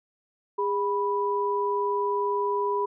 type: tone pair together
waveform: sine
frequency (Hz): 407.3 / 985.1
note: G#4 / B5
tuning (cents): -34 / -5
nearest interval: octave + minor third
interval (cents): 1529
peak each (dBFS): -26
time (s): 0.58-2.86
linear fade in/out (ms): 10
effects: none